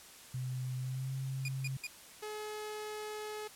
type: tone with pitch glide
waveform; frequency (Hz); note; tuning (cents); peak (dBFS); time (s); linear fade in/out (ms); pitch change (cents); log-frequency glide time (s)
sine; 128 to 133.28; C3 to C3; -38 to +32; -35; 0.34-1.77; 5; +70; 0.8-1.12
type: tone bursts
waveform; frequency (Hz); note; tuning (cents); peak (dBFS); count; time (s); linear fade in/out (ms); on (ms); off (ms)
sawtooth; 2443; D#7; -32; -34; 3; 1.45-1.869; 2; 33; 160
type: tone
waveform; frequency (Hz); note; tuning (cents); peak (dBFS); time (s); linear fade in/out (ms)
sawtooth; 425.2; G#4; +41; -36; 2.22-3.48; 10
effects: white hiss -54 dBFS RMS until 3.55 s + low-pass 12000 Hz 12 dB/octave